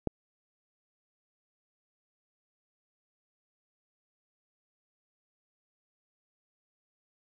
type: click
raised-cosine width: 2 ms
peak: -15 dBFS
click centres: 0.073 s
effects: none